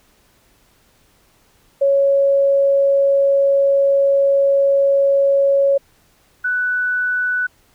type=tone pair in turn; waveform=sine; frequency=554.4 / 1487.8 Hz; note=C#5 / F#6; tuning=0 / +9 cents; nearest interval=octave + perfect fourth; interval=1709 cents; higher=second; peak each=-11 / -16 dBFS; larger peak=first; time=1.81-5.78 / 6.44-7.47 s; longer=first; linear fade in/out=10 ms; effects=pink hiss -56 dBFS RMS until 7.74 s